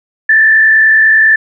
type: tone with frequency modulation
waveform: sine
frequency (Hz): 1762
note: A6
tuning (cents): +2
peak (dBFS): -4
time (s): 0.29-1.36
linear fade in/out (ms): 5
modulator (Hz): 50.2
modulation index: 0.6
effects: none